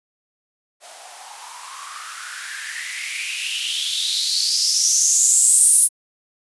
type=noise with band-pass filter sweep; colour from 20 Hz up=violet; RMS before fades=-20 dBFS; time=0.8-5.89 s; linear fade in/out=50 ms; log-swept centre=640 to 10000 Hz; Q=6.8; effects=resampled to 24000 Hz